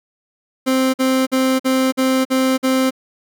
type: tone bursts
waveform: 30% pulse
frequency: 261.6 Hz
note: C4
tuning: in tune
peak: -11 dBFS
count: 7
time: 0.66-2.908 s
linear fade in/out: 20 ms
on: 280 ms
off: 48 ms
effects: none